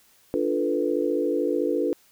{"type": "chord", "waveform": "sine", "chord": "B half-diminished seventh", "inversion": "first", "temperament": "equal", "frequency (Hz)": [293.7, 349.2, 440, 493.9], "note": ["D4", "F4", "A4", "B4"], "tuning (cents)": [0, 0, 0, 0], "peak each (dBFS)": -27, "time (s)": [0.34, 1.93], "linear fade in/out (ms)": 0, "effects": ["white hiss -59 dBFS RMS until 2.11 s"]}